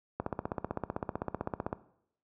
click train, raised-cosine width 1 ms, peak -18 dBFS, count 25, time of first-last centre 0.2-1.729 s, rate 15.7 Hz, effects noise-tail reverb RT60 0.7 s tail -17 dB re dry + high-pass 60 Hz 12 dB/octave

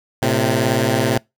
10% pulse beating tone pair, 112.2 / 130.2 Hz, A2 / C3, +34 / -8 cents, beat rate 18 Hz, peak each -10 dBFS, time 0.22-1.18 s, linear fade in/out 5 ms, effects noise-tail reverb RT60 0.2 s tail -25 dB re dry

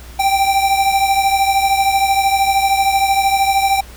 square beating tone pair, 781 / 794 Hz, G5 / G5, -7 / +22 cents, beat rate 13 Hz, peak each -14 / -19 dBFS, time 0.19-3.81 s, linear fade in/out 10 ms, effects added 60 Hz sine -34 dBFS peak until 3.96 s + pink hiss -40 dBFS RMS until 3.96 s

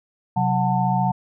sine tone cluster, 130.3 / 185.2 / 736 / 893 Hz, C3 / F#3 / F#5 / A5, -7 / +2 / -9 / +25 cents, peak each -23 dBFS, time 0.36-1.12 s, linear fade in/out 10 ms, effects none

